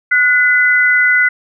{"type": "tone pair together", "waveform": "sine", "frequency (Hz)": [1462, 2018], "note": ["F#6", "B6"], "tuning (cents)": [-21, 37], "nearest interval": "tritone", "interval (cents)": 558, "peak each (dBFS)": -11, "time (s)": [0.11, 1.29], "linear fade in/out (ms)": 10, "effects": []}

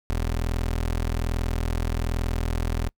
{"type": "tone", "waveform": "25% pulse", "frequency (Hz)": 41.2, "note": "E1", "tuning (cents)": 0, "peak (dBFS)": -20, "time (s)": [0.1, 2.89], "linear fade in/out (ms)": 0, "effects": ["noise-tail reverb RT60 0.1 s tail -25 dB re dry"]}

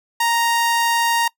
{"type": "tone", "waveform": "sawtooth", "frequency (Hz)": 932.3, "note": "A#5", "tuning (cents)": 0, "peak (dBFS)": -12, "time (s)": [0.2, 1.28], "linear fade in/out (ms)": 5, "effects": ["noise-tail reverb RT60 0.1 s tail -23 dB re dry"]}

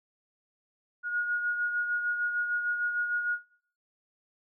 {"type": "beating tone pair", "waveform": "sine", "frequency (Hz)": [1441, 1447.6], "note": ["F#6", "F#6"], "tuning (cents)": [-46, -38], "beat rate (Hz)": 6.6, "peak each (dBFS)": [-28, -37], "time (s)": [1.03, 3.39], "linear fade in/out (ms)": 50, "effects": ["noise-tail reverb RT60 0.5 s tail -17 dB re dry"]}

